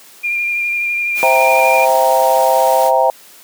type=tone with vibrato; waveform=sine; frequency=2400 Hz; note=D7; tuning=37 cents sharp; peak=-15 dBFS; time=0.23-1.86 s; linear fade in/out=20 ms; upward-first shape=sine; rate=12 Hz; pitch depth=18 cents each way
type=noise; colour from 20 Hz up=white; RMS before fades=-27 dBFS; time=1.14-2.92 s; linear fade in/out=50 ms
type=chord; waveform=sine; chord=C dominant seventh; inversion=none; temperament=equal; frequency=523.3 / 659.3 / 784 / 932.3 Hz; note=C5 / E5 / G5 / Bb5; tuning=0 / 0 / 0 / 0 cents; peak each=-15 dBFS; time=1.23-3.1 s; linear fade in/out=0 ms
effects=white hiss -42 dBFS RMS until 3.43 s + high-pass 200 Hz 12 dB/octave